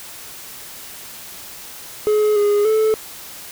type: tone with pitch steps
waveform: triangle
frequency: 424 / 412 / 436.1 Hz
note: G#4 / G#4 / A4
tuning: +36 / -14 / -15 cents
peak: -11 dBFS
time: 2.07-2.94 s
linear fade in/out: 0 ms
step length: 290 ms
effects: white hiss -36 dBFS RMS until 3.51 s